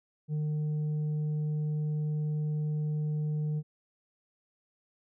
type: tone with tanh clipping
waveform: triangle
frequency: 151.7 Hz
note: D#3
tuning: 44 cents flat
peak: -29 dBFS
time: 0.28-3.63 s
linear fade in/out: 50 ms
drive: 8 dB
effects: none